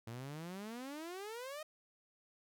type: exponential sweep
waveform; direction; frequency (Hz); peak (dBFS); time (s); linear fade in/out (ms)
sawtooth; up; 111.1 to 632; -40; 0.07-1.63; 5
effects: none